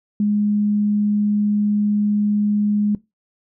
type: tone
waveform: sine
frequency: 207.7 Hz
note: G#3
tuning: in tune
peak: -15 dBFS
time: 0.2-2.95 s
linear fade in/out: 2 ms
effects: noise-tail reverb RT60 0.2 s tail -20 dB re dry